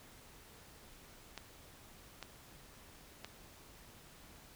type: clicks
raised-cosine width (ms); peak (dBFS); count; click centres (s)
0.2; -26; 3; 1.377 / 2.227 / 3.246
effects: pink hiss -58 dBFS RMS until 4.55 s